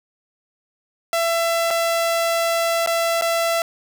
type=tone with dropouts; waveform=sawtooth; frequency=670 Hz; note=E5; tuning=28 cents sharp; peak=-14 dBFS; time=1.13-3.62 s; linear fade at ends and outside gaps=1 ms; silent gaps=1.705-1.709 / 2.862-2.873 / 3.212-3.221 s; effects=none